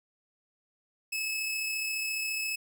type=tone with amplitude modulation; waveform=sawtooth; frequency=2593 Hz; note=E7; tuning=29 cents flat; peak=-26 dBFS; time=1.12-2.56 s; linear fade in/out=10 ms; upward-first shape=sine; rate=34.5 Hz; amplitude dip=25%; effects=none